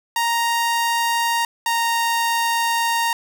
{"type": "tone pair in turn", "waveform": "sawtooth", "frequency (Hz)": [932.3, 928.1], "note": ["A#5", "A#5"], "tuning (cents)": [0, -8], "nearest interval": "unison", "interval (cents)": 8, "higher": "first", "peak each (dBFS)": -14, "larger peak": "neither", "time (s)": [[0.16, 1.45], [1.66, 3.13]], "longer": "second", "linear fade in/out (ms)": 2, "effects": []}